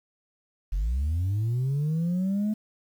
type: linear sweep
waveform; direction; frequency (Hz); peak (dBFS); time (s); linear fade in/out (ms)
sine; up; 41.82 to 217.2; -21; 0.72-2.54; 10
effects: tanh soft clip ceiling -22 dBFS + 9-bit